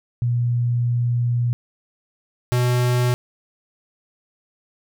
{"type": "tone pair in turn", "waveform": ["sine", "square"], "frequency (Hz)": [120.4, 123.5], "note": ["B2", "B2"], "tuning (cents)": [-44, 0], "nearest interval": "unison", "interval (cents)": 44, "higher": "second", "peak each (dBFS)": -17, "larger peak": "neither", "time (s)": [[0.22, 1.53], [2.52, 3.14]], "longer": "first", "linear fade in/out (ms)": 0, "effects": []}